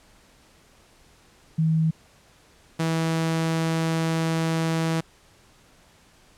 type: tone pair in turn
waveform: sine / sawtooth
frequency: 160 / 162.8 Hz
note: D#3 / E3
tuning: +49 / -21 cents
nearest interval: unison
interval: 30 cents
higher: second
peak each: -18 dBFS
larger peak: neither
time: 1.58-1.91 / 2.79-5.01 s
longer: second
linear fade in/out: 10 ms
effects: pink hiss -56 dBFS RMS until 6.37 s + low-pass 10000 Hz 12 dB/octave